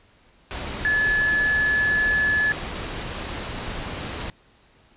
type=tone in noise; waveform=sine; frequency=1717 Hz; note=A6; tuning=43 cents flat; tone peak=-18 dBFS; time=0.85-2.52 s; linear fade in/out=0 ms; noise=pink; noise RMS=-31 dBFS; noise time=0.51-4.3 s; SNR=+10 dB; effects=pink hiss -57 dBFS RMS until 4.96 s + resampled to 8000 Hz